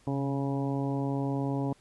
harmonic tone with a mistuned harmonic, 138.59 Hz, C#3, in tune, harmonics 1 / 2 / 3 / 4 / 5 / 6 / 7, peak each -31 / -31 / -38 / -40 / -42 / -42 / -43 dBFS, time 0.07-1.73 s, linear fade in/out 2 ms, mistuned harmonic 1, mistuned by -36 cents, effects pink hiss -62 dBFS RMS until 1.8 s + resampled to 24000 Hz

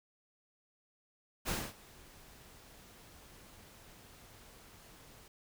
pink noise with ADSR envelope, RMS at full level -34 dBFS, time 1.45-5.28 s, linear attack 38 ms, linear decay 240 ms, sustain -23 dB, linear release 3 ms, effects none

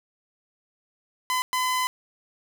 sawtooth tone bursts at uneven times, 1014 Hz, B5, 45 cents sharp, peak -19 dBFS, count 2, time 1.3-1.42 / 1.53-1.87 s, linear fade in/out 0 ms, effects none

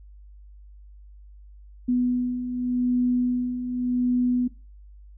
sine beating tone pair, 246.9 / 247.76 Hz, B3 / B3, 0 / +6 cents, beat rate 0.86 Hz, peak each -29 / -22 dBFS, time 1.88-4.48 s, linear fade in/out 10 ms, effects noise-tail reverb RT60 0.3 s tail -19 dB re dry + added 50 Hz sine -44 dBFS peak until 5.17 s

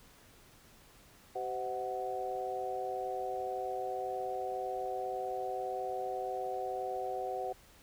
harmonic tone with a mistuned harmonic, 128 Hz, C3, 38 cents flat, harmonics 3 / 4 / 5 / 6, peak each -41 / -40 / -45 / -37 dBFS, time 1.35-7.53 s, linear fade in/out 10 ms, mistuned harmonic 6, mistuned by -60 cents, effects pink hiss -60 dBFS RMS until 7.82 s

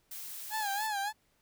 blue noise, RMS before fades -43 dBFS, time 0.11-0.87 s, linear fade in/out 5 ms
30% pulse tone with vibrato, 830.6 Hz, G#5, in tune, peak -29 dBFS, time 0.5-1.13 s, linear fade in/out 50 ms, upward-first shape sine, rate 3.5 Hz, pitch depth 96 cents each way
effects pink hiss -72 dBFS RMS until 1.41 s

